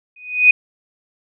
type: tone with exponential growth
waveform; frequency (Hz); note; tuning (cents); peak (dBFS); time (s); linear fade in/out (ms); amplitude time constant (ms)
sine; 2489; D#7; 0; -3; 0.16-0.51; 5; 74
effects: none